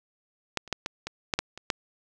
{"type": "clicks", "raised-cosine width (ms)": 0.2, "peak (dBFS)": [-9, -28, -9, -13, -16, -7, -7, -23, -7], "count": 9, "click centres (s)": [0.573, 0.677, 0.727, 0.861, 1.07, 1.338, 1.39, 1.576, 1.702], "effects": []}